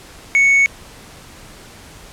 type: tone with tanh clipping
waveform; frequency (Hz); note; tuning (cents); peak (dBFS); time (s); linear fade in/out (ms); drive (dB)
sine; 2217; C#7; 0; -10; 0.35-0.66; 0; 3
effects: pink hiss -40 dBFS RMS until 2.12 s + low-pass 11000 Hz 12 dB/octave